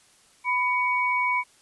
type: tone pair together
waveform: sine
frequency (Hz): 996 / 2246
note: B5 / C#7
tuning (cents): +14 / +22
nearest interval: octave + major second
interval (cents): 1408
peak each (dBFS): -24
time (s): 0.44-1.44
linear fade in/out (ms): 50
effects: white hiss -58 dBFS RMS until 1.61 s + resampled to 24000 Hz